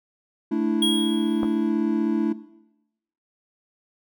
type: chord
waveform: triangle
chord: A suspended fourth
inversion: none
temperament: equal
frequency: 220 / 293.7 / 329.6 Hz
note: A3 / D4 / E4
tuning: 0 / 0 / 0 cents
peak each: -24 / -23 / -23 dBFS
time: 0.51-2.33 s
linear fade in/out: 10 ms
type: tone with exponential decay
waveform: square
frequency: 3299 Hz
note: G#7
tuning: 12 cents flat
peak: -19 dBFS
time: 0.82-1.7 s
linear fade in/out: 5 ms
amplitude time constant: 190 ms
type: clicks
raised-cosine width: 1 ms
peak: -14 / -23 dBFS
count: 2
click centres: 1.432 / 1.445 s
effects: noise-tail reverb RT60 0.9 s tail -17 dB re dry